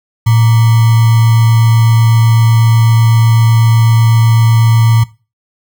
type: tone with sample-and-hold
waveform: sine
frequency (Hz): 113.5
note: A#2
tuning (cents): -46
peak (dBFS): -5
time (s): 0.26-5.04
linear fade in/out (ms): 10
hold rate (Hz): 1050
effects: noise-tail reverb RT60 0.3 s tail -19 dB re dry